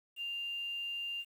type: tone with quantisation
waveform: sine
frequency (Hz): 2794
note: F7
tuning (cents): 0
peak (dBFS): -36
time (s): 0.16-1.25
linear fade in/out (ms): 50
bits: 10
effects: none